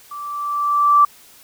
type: tone with level ramp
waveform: sine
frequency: 1166 Hz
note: D6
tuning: 13 cents flat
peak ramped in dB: -29 to -7 dBFS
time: 0.11-1.05 s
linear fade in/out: 5 ms
effects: white hiss -47 dBFS RMS until 1.43 s